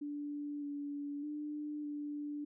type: tone with pitch steps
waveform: sine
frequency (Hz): 291.4 / 287.4 / 297.9 / 293.3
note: D4 / D4 / D4 / D4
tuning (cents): -13 / -37 / +25 / -2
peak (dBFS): -38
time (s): 0.01-2.45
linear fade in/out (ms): 10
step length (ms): 610
effects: none